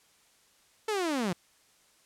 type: linear sweep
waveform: sawtooth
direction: down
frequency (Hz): 447.3 to 164.8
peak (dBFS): -24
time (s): 0.88-1.33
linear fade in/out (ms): 5
effects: white hiss -64 dBFS RMS until 2.05 s + low-pass 10000 Hz 12 dB/octave